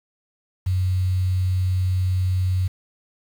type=tone with quantisation; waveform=sine; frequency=92.5 Hz; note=F#2; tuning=in tune; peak=-18 dBFS; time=0.66-2.68 s; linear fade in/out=10 ms; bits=7; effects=none